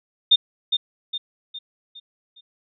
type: tone with echo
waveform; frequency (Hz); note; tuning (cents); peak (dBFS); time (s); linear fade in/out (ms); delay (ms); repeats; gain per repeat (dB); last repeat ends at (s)
sine; 3633; A#7; -45; -10; 0.31-0.36; 10; 410; 5; -7; 2.41
effects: none